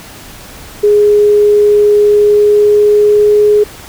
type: tone with pitch glide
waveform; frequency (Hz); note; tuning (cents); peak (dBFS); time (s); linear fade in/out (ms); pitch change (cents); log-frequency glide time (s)
sine; 415.3 to 418.2; G#4 to G#4; 0 to +12; -4; 0.83-3.64; 10; +12; 2.1-3.49
effects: pink hiss -32 dBFS RMS until 3.88 s